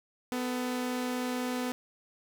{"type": "tone pair together", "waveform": "sawtooth", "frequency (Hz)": [250.2, 444.4], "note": ["B3", "A4"], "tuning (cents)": [23, 17], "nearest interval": "minor seventh", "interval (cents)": 994, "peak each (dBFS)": [-27, -37], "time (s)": [0.32, 1.72], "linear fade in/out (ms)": 0, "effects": []}